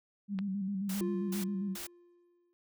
sine tone with vibrato, 196 Hz, G3, in tune, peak -32 dBFS, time 0.28-1.77 s, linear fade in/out 50 ms, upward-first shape square, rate 7.5 Hz, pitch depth 54 cents each way
click, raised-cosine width 0.3 ms, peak -27 dBFS, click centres 0.389 s
white noise bursts, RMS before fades -42 dBFS, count 3, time 0.89-1.87 s, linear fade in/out 5 ms, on 120 ms, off 310 ms
triangle tone with exponential decay, 349.2 Hz, F4, in tune, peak -30 dBFS, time 1.01-2.53 s, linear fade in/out 0 ms, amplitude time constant 330 ms
effects none

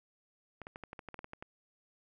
clicks, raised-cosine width 0.5 ms, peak -29 dBFS, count 12, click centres 0.617 / 0.669 / 0.759 / 0.837 / 0.931 / 0.992 / 1.087 / 1.143 / 1.191 / 1.244 / 1.334 / 1.425 s, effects none

